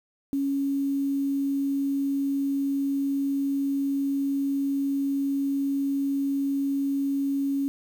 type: tone with quantisation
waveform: sine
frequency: 277.2 Hz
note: C#4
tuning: in tune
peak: -23 dBFS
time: 0.33-7.68 s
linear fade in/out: 0 ms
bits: 8
effects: none